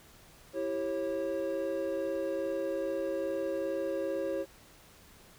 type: chord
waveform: triangle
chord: C# diminished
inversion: first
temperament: equal with one note detuned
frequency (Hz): 329.6 / 392 / 545.2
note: E4 / G4 / C#5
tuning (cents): 0 / 0 / -29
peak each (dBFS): -35 / -35 / -31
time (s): 0.53-4.46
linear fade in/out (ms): 50
effects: pink hiss -57 dBFS RMS until 5.38 s